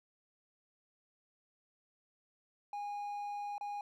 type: tone with dropouts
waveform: triangle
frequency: 820 Hz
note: G#5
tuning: 22 cents flat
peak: -36 dBFS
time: 2.73-3.81 s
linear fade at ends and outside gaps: 2 ms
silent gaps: 3.581-3.61 s
effects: none